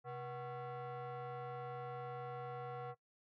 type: tone with frequency modulation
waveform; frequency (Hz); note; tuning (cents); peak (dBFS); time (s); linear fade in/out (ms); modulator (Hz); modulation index
sine; 130.81; C3; 0; -40; 0.04-2.95; 50; 614; 1.6
effects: noise-tail reverb RT60 0.1 s tail -19 dB re dry + tanh soft clip ceiling -42 dBFS